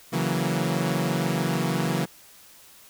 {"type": "chord", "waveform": "sawtooth", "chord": "F# dominant seventh", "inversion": "second", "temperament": "equal", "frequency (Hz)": [138.59, 164.81, 185, 233.1], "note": ["C#3", "E3", "F#3", "A#3"], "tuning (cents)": [0, 0, 0, 0], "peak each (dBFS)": [-25, -23, -25, -27], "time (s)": [0.12, 2.06], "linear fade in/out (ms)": 20, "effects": ["white hiss -51 dBFS RMS until 2.89 s"]}